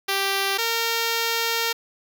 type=tone pair in turn; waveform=5% pulse; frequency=392 / 460 Hz; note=G4 / A#4; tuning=0 / -23 cents; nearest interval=minor third; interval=277 cents; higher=second; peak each=-10 dBFS; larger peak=neither; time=0.08-0.58 / 0.58-1.73 s; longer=second; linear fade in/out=10 ms; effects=none